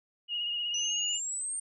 sine tone with vibrato, 2869 Hz, F7, 46 cents sharp, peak -30 dBFS, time 0.28-1.2 s, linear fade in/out 50 ms, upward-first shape triangle, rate 16 Hz, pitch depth 34 cents each way
sine exponential sweep, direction up, 5920 to 8840 Hz, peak -32 dBFS, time 0.74-1.6 s, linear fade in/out 5 ms
effects none

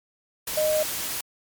sine tone in noise, 616 Hz, D#5, 17 cents flat, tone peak -20 dBFS, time 0.57-0.83 s, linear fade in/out 5 ms, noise white, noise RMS -30 dBFS, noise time 0.47-1.21 s, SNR +7 dB, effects MP3 96 kbps

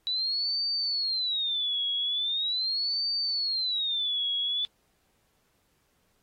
sine tone with vibrato, 3914 Hz, B7, 16 cents flat, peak -26 dBFS, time 0.07-4.65 s, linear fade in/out 0 ms, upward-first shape sine, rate 0.41 Hz, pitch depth 280 cents each way, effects pink hiss -71 dBFS RMS until 6.22 s + AAC 48 kbps

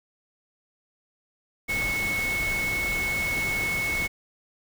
sine tone in noise, 2199 Hz, C#7, 14 cents flat, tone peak -25 dBFS, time 1.68-4.08 s, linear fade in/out 20 ms, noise pink, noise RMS -33 dBFS, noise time 1.68-4.08 s, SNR +5 dB, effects none

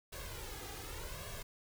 pink noise with flanger, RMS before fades -45 dBFS, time 0.12-1.43 s, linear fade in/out 10 ms, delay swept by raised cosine 1.8 to 2.48 ms, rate 0.87 Hz, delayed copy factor +0.75, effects none

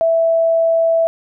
sine tone, 659.3 Hz, E5, in tune, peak -11 dBFS, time 0.01-1.07 s, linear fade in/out 0 ms, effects none

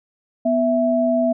sine tone pair together, 247 / 659.3 Hz, B3 / E5, 0 / 0 cents, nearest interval octave + perfect fourth, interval 1700 cents, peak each -19 / -17 dBFS, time 0.45-1.33 s, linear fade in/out 10 ms, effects none

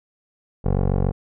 15% pulse tone with low-pass filter, 46.95 Hz, F#1, 26 cents sharp, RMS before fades -20 dBFS, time 0.64-1.12 s, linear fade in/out 20 ms, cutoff 660 Hz, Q 1.1, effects none

